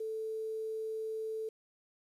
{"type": "tone with quantisation", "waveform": "sine", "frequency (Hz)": 440, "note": "A4", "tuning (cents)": 0, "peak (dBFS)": -35, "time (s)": [0, 1.49], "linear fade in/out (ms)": 5, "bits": 10, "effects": ["resampled to 32000 Hz"]}